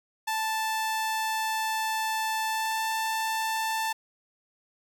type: tone with pitch glide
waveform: sawtooth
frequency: 880 to 886.1 Hz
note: A5 to A5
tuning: 0 to +12 cents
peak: -23 dBFS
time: 0.27-3.93 s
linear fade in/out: 10 ms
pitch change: +12 cents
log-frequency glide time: 2.48-2.87 s
effects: none